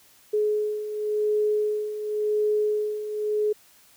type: beating tone pair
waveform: sine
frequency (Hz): 422.1 / 423.02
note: G#4 / G#4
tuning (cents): +28 / +32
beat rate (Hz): 0.92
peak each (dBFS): -29 / -23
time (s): 0.33-3.53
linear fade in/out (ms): 10
effects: white hiss -56 dBFS RMS until 3.96 s